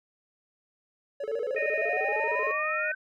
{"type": "tone with vibrato", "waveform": "triangle", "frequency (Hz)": 495.5, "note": "B4", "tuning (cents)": 6, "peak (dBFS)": -29, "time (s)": [1.2, 2.52], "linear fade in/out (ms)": 5, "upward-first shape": "square", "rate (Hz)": 13, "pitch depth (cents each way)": 230}
{"type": "exponential sweep", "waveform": "sine", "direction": "up", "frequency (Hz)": [417.2, 1548], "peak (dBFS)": -31, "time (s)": [1.23, 2.95], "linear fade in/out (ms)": 10}
{"type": "harmonic tone", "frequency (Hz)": 616, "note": "D#5", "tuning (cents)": -17, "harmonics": [1, 3, 4], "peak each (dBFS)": [-33, -31, -32], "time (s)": [1.56, 2.92], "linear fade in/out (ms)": 5}
{"effects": []}